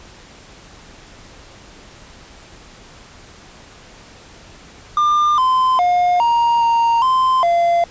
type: tone with pitch steps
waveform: triangle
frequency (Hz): 1199 / 1030 / 713 / 938 / 929 / 1037 / 687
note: D6 / C6 / F5 / A#5 / A#5 / C6 / F5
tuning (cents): +36 / -28 / +36 / +11 / -6 / -16 / -29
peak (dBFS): -10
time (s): 4.97-7.84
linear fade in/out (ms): 2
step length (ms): 410
effects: pink hiss -42 dBFS RMS until 7.9 s + resampled to 16000 Hz